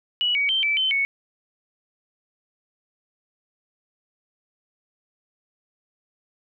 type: tone with pitch steps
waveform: sine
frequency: 2935 / 2258 / 3124 / 2318 / 3072 / 2215 Hz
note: F#7 / C#7 / G7 / D7 / G7 / C#7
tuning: -15 / +31 / -7 / -23 / -36 / -2 cents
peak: -19 dBFS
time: 0.21-1.05 s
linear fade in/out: 0 ms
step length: 140 ms
effects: none